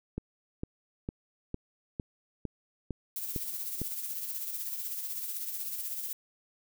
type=click train; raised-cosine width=3 ms; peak=-21 dBFS; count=9; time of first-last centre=0.18-3.816 s; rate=2.2 Hz
type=noise with tremolo; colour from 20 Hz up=violet; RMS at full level=-35 dBFS; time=3.16-6.13 s; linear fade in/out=2 ms; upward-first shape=sine; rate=16 Hz; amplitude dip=45%
effects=none